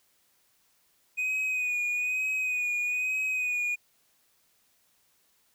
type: tone with vibrato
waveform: triangle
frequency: 2489 Hz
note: D#7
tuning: in tune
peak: -25 dBFS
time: 1.17-3.76 s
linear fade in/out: 20 ms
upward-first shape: sine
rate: 1.1 Hz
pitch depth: 34 cents each way
effects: white hiss -68 dBFS RMS until 5.54 s